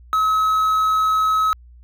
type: tone with quantisation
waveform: triangle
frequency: 1283 Hz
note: E6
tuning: 47 cents flat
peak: -13 dBFS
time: 0.13-1.53 s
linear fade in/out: 0 ms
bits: 7
effects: added 60 Hz sine -42 dBFS peak until 1.83 s